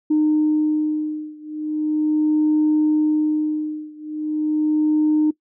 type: beating tone pair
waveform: sine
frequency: 305.7 / 306.09 Hz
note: D#4 / D#4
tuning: -30 / -28 cents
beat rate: 0.39 Hz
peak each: -18 / -19 dBFS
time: 0.1-5.31 s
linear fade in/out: 10 ms
effects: noise-tail reverb RT60 0.1 s tail -20 dB re dry + tanh soft clip ceiling -10 dBFS